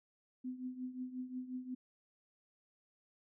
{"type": "tone with tremolo", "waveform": "sine", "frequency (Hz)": 253.9, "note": "B3", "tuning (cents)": 48, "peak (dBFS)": -37, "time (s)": [0.44, 1.75], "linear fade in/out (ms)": 10, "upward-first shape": "triangle", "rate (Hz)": 5.6, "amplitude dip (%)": 80, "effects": []}